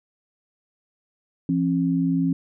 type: tone pair together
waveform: sine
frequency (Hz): 169.8 / 269.5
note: F3 / C#4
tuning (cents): -48 / -49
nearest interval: minor sixth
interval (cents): 799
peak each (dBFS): -22 / -21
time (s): 1.49-2.33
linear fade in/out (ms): 2
effects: none